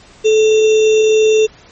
sine tone with sample-and-hold, 434.5 Hz, A4, 22 cents flat, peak -7 dBFS, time 0.24-1.47 s, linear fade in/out 20 ms, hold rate 3150 Hz, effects pink hiss -43 dBFS RMS until 1.71 s + MP3 32 kbps

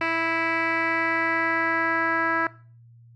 10% pulse tone with low-pass filter sweep, 328.9 Hz, E4, 4 cents flat, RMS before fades -24 dBFS, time 0.01-2.47 s, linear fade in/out 2 ms, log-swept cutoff 2600 to 1600 Hz, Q 3, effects noise-tail reverb RT60 0.4 s tail -19 dB re dry + added 117 Hz sine -48 dBFS peak until 3.15 s

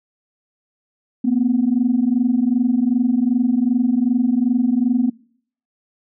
sine tone pair together, 233 / 255.6 Hz, A#3 / C4, -1 / -40 cents, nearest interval major second, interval 161 cents, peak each -17 / -16 dBFS, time 1.24-5.1 s, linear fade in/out 10 ms, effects noise-tail reverb RT60 0.6 s tail -24 dB re dry + tanh soft clip ceiling -7 dBFS

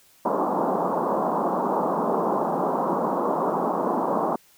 white band-pass noise, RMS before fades -24 dBFS, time 0.25-4.36 s, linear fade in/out 5 ms, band 170 to 1100 Hz, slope 48 dB/octave, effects white hiss -57 dBFS RMS until 4.57 s

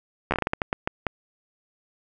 slowing click train, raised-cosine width 0.5 ms, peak -8 dBFS, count 12, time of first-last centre 0.31-1.067 s, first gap 12 ms, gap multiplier 1.32, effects none

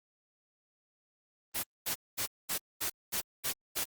white noise bursts, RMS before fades -33 dBFS, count 8, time 1.54-3.848 s, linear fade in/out 20 ms, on 96 ms, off 220 ms, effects Opus 24 kbps

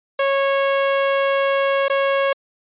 sawtooth tone with dropouts, 550 Hz, C#5, 14 cents flat, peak -12 dBFS, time 0.19-2.33 s, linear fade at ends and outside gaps 5 ms, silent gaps 1.883-1.898 s, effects resampled to 8000 Hz

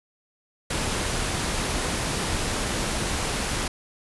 pink low-pass noise, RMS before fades -27 dBFS, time 0.7-3.68 s, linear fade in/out 5 ms, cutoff 11000 Hz, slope 96 dB/octave, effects none

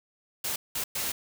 white noise bursts at uneven times, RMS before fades -31 dBFS, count 3, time 0.44-0.56 / 0.75-0.84 / 0.95-1.12 s, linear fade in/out 5 ms, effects none

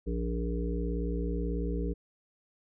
harmonic tone, 58.27 Hz, A#1, in tune, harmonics 1 / 3 / 5 / 7 / 8, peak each -31 / -36 / -38 / -39 / -40 dBFS, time 0.06-1.94 s, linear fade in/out 20 ms, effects none

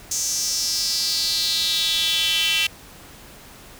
square tone with high-pass filter sweep, 179.7 Hz, F3, 50 cents sharp, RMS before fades -22 dBFS, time 0.11-2.67 s, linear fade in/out 5 ms, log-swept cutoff 6400 to 2800 Hz, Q 4.9, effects pink hiss -44 dBFS RMS until 3.79 s

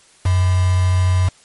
sine tone with quantisation, 91.4 Hz, F#2, 21 cents flat, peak -12 dBFS, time 0.25-1.29 s, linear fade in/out 10 ms, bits 4, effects white hiss -50 dBFS RMS until 1.44 s + MP3 48 kbps

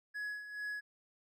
triangle tone with tremolo, 1682 Hz, G#6, 22 cents sharp, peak -35 dBFS, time 0.14-0.81 s, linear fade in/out 20 ms, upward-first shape sine, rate 2.3 Hz, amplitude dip 65%, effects none

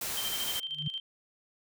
white noise, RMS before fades -35 dBFS, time 0.01-0.6 s, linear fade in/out 5 ms
sine tone with tremolo, 3136 Hz, G7, in tune, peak -32 dBFS, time 0.17-1 s, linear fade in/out 2 ms, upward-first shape square, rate 13 Hz, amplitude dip 60%
sine tone with exponential growth, 150.5 Hz, D3, 43 cents sharp, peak -28 dBFS, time 0.68-0.88 s, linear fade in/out 5 ms, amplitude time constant 42 ms
effects none

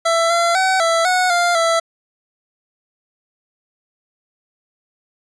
25% pulse tone with pitch steps, 666 / 682 / 757 / 664 / 734 / 698 / 664 Hz, E5 / F5 / F#5 / E5 / F#5 / F5 / E5, +18 / -41 / +39 / +12 / -14 / -1 / +12 cents, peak -10 dBFS, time 0.05-1.8 s, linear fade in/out 10 ms, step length 250 ms, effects resampled to 22050 Hz

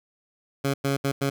15% pulse tone bursts at uneven times, 138.59 Hz, C#3, in tune, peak -16 dBFS, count 4, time 0.64-0.74 / 0.84-0.97 / 1.04-1.12 / 1.21-1.3 s, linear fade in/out 10 ms, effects none

